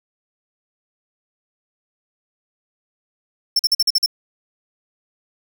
45% pulse tone bursts, 5390 Hz, E8, 38 cents sharp, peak -13 dBFS, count 7, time 3.56-4.061 s, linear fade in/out 5 ms, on 33 ms, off 45 ms, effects none

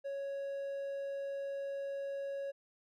triangle tone, 554.4 Hz, C#5, in tune, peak -35 dBFS, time 0.04-2.52 s, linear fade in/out 20 ms, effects none

